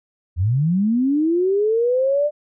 sine linear sweep, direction up, 78.7 to 602 Hz, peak -15 dBFS, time 0.36-2.31 s, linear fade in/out 50 ms, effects none

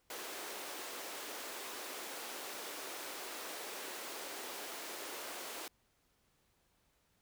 pink high-pass noise, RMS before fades -45 dBFS, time 0.1-5.68 s, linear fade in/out 2 ms, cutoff 330 Hz, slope 24 dB/octave, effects pink hiss -75 dBFS RMS until 7.21 s

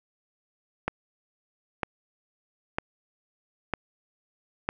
click train, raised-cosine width 0.5 ms, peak -11 dBFS, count 5, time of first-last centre 0.88-4.69 s, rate 1.05 Hz, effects none

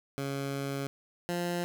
15% pulse tone pair in turn, 138.59 / 174.61 Hz, C#3 / F3, 0 / 0 cents, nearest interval major third, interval 400 cents, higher second, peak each -26 / -24 dBFS, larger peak second, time 0.18-0.87 / 1.29-1.64 s, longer first, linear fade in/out 0 ms, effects none

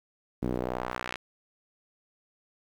sawtooth tone with band-pass filter sweep, 61.74 Hz, B1, in tune, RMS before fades -33 dBFS, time 0.42-1.17 s, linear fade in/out 10 ms, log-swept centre 260 to 2500 Hz, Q 1.3, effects 9-bit

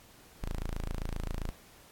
sawtooth tone, 27.58 Hz, A0, 5 cents sharp, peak -29 dBFS, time 0.42-1.51 s, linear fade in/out 10 ms, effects pink hiss -57 dBFS RMS until 1.91 s + AAC 64 kbps

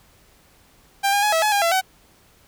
sawtooth tone with pitch steps, 793 / 810 / 840 / 650 / 849 / 808 / 674 / 755 Hz, G5 / G#5 / G#5 / E5 / G#5 / G#5 / E5 / F#5, +20 / -43 / +19 / -24 / +38 / -48 / +38 / +35 cents, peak -13 dBFS, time 1.03-1.814 s, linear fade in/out 20 ms, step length 98 ms, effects pink hiss -55 dBFS RMS until 2.47 s

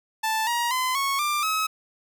sawtooth tone with pitch steps, 880 / 948.6 / 1022.6 / 1102.3 / 1188.3 / 1281 Hz, A5 / A#5 / C6 / C#6 / D6 / E6, 0 / +30 / -40 / -10 / +20 / -50 cents, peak -19 dBFS, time 0.23-1.67 s, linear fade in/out 10 ms, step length 240 ms, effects none

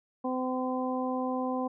harmonic tone, 256 Hz, C4, 38 cents flat, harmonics 1 / 2 / 3 / 4, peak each -31 / -34 / -36 / -37 dBFS, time 0.24-1.68 s, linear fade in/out 10 ms, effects none

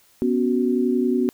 sine chord, B suspended second, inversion none, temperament just, 246.9 / 277.8 / 370.4 Hz, B3 / C#4 / F#4, 0 / +4 / +2 cents, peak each -20 / -25 / -22 dBFS, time 0.22-1.29 s, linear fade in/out 0 ms, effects white hiss -57 dBFS RMS until 1.33 s

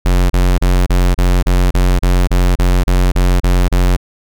square tone bursts, 45.15 Hz, F#1, 42 cents flat, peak -9 dBFS, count 14, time 0.05-3.966 s, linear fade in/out 10 ms, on 250 ms, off 32 ms, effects none

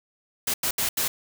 white noise bursts at uneven times, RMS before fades -25 dBFS, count 4, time 0.47-0.54 / 0.63-0.71 / 0.78-0.89 / 0.97-1.08 s, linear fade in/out 5 ms, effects none

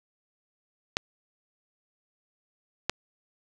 clicks, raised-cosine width 0.2 ms, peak -7 dBFS, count 2, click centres 0.969 / 2.896 s, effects none

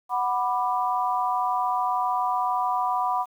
sine chord, B minor, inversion second, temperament just, 740.8 / 987.8 / 1185.3 Hz, F#5 / B5 / D6, +2 / 0 / +16 cents, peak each -26 / -25 / -29 dBFS, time 0.09-3.26 s, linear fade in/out 50 ms, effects 9-bit

